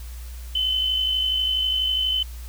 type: tone with amplitude modulation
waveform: sine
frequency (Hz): 3042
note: F#7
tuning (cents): +47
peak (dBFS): -18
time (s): 0.55-2.23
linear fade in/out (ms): 5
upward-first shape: sine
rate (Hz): 52.2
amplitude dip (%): 40
effects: added 60 Hz sine -33 dBFS peak until 2.48 s + white hiss -47 dBFS RMS until 2.48 s